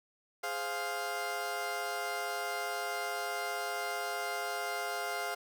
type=chord; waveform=20% pulse; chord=F minor; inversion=first; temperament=equal; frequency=415.3 / 523.3 / 698.5 Hz; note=Ab4 / C5 / F5; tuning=0 / 0 / 0 cents; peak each=-36 / -37 / -31 dBFS; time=0.43-5.35 s; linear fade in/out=10 ms; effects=none